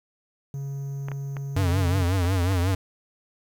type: tone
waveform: triangle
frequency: 138.59 Hz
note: C#3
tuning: in tune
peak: -27 dBFS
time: 0.54-2.03 s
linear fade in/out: 2 ms
type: clicks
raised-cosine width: 0.5 ms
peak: -21 dBFS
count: 5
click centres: 1.085 / 1.117 / 1.368 / 2.25 / 2.521 s
type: tone with vibrato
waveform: square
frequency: 91.4 Hz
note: F#2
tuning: 21 cents flat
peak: -21 dBFS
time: 1.56-2.75 s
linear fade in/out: 5 ms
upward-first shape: triangle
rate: 5.5 Hz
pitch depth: 130 cents each way
effects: 9-bit